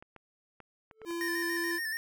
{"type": "clicks", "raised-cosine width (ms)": 0.5, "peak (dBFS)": -34, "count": 6, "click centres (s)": [0.025, 0.163, 0.603, 0.912, 1.017, 1.108]}
{"type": "tone with exponential growth", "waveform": "triangle", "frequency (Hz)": 440.1, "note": "A4", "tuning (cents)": 0, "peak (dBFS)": -39, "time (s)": [0.91, 1.05], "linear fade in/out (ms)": 0, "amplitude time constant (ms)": 29}
{"type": "tone", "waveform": "square", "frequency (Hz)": 340, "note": "F4", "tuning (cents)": -46, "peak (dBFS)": -34, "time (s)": [1.05, 1.8], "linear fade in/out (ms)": 50}
{"type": "tone with vibrato", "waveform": "square", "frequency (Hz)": 1797, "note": "A6", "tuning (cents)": 36, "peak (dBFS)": -33, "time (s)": [1.21, 1.97], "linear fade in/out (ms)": 0, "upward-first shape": "square", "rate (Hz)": 7, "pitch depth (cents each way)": 42}
{"effects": []}